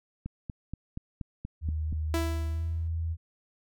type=click train; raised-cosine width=5 ms; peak=-23 dBFS; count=8; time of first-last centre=0.26-1.927 s; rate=4.2 Hz
type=tone with pitch glide; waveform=sine; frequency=77.78 to 82.07 Hz; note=D#2 to E2; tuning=0 to -7 cents; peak=-28 dBFS; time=1.61-3.17 s; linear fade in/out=50 ms; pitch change=+93 cents; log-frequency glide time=2.49-2.63 s
type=tone with exponential decay; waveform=sawtooth; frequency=331.8 Hz; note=E4; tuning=11 cents sharp; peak=-23 dBFS; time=2.14-2.88 s; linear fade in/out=1 ms; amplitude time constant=160 ms
effects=none